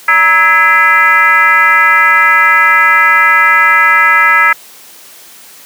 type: tone with frequency modulation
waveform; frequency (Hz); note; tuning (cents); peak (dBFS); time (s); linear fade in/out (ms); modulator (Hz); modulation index
sine; 1663; G#6; +2; -4; 0.08-4.53; 5; 361; 1.5
effects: white hiss -36 dBFS RMS until 5.65 s + high-pass 200 Hz 12 dB/octave